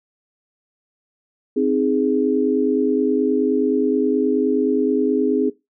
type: chord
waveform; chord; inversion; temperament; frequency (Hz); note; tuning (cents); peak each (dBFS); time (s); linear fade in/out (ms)
sine; Ab major; first; equal; 261.6 / 311.1 / 415.3; C4 / Eb4 / Ab4; 0 / 0 / 0; -19 / -22 / -19; 1.56-5.5; 10
effects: noise-tail reverb RT60 0.2 s tail -19 dB re dry